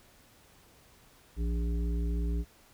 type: harmonic tone with a mistuned harmonic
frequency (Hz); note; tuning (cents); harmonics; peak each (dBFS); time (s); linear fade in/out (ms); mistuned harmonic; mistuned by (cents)
58.27; A#1; 0; 1 / 3 / 5 / 7; -28 / -38 / -42 / -45; 1.36-2.45; 50; 3; -31
effects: pink hiss -60 dBFS RMS until 2.73 s